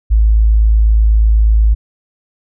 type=tone; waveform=sine; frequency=54.1 Hz; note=A1; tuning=29 cents flat; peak=-6 dBFS; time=0.1-1.75 s; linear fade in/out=20 ms; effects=none